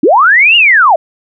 sine linear two-way sweep, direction up then down, 244 to 2896 to 592 Hz, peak -3 dBFS, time 0.03-0.96 s, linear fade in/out 5 ms, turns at 0.56 s, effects none

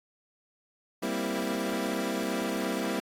25% pulse chord, C dominant seventh, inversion second, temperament equal, 196 / 233.1 / 261.6 / 329.6 Hz, G3 / Bb3 / C4 / E4, 0 / 0 / 0 / 0 cents, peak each -31 dBFS, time 1.02-3 s, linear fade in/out 10 ms, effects AAC 48 kbps

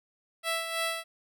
10% pulse tone with tremolo, 660 Hz, E5, 2 cents sharp, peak -19 dBFS, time 0.43-1.04 s, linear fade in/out 50 ms, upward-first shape sine, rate 3.1 Hz, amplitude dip 55%, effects none

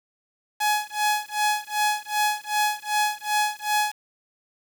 sawtooth tone with tremolo, 842 Hz, G#5, 24 cents sharp, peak -15 dBFS, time 0.6-3.92 s, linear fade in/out 10 ms, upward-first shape sine, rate 2.6 Hz, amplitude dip 95%, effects 7-bit

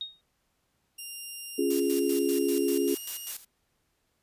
sine tone with exponential decay, 3729 Hz, A#7, in tune, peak -29 dBFS, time 0.01-0.21 s, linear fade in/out 1 ms, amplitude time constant 43 ms
5% pulse tone with pitch glide, 2794 to 2843 Hz, F7 to F7, 0 to +30 cents, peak -30 dBFS, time 0.98-3.32 s, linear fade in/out 10 ms, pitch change +30 cents, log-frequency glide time 2.72-2.99 s
sine chord, Db major, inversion none, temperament equal, 277.2 / 349.2 / 415.3 Hz, Db4 / F4 / Ab4, 0 / 0 / 0 cents, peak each -28 dBFS, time 1.58-2.95 s, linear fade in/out 10 ms
blue noise with tremolo, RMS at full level -35 dBFS, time 1.7-3.45 s, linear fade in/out 5 ms, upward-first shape square, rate 5.1 Hz, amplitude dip 80%
effects pink hiss -74 dBFS RMS until 4.22 s + resampled to 32000 Hz

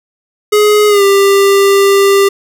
square tone with pitch glide, 419.4 to 396.1 Hz, G#4 to G4, +17 to +18 cents, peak -6 dBFS, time 0.52-2.29 s, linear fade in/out 10 ms, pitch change -99 cents, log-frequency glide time 0.88-1.03 s, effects none

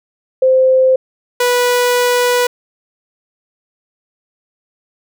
sine / sawtooth tone pair in turn, 520 / 490.8 Hz, C5 / B4, -11 / -11 cents, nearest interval minor second, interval 100 cents, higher first, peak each -7 dBFS, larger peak neither, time 0.42-0.96 / 1.4-2.47 s, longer second, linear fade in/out 5 ms, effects none

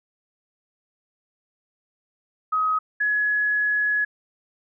sine tone pair in turn, 1265 / 1688.6 Hz, D#6 / G#6, +28 / +28 cents, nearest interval perfect fourth, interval 500 cents, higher second, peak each -19 dBFS, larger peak neither, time 2.52-2.79 / 3-4.05 s, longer second, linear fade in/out 10 ms, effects none

